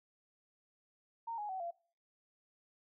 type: tone with pitch steps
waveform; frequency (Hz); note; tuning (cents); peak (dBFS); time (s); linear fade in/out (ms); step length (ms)
sine; 920 / 834 / 756 / 685.3; A#5 / G#5 / F#5 / F5; -23 / +7 / +37 / -33; -38; 1.27-1.71; 10; 110
effects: noise-tail reverb RT60 0.5 s tail -24 dB re dry